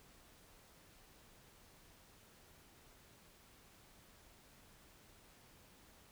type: silence
effects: pink hiss -64 dBFS RMS until 6.11 s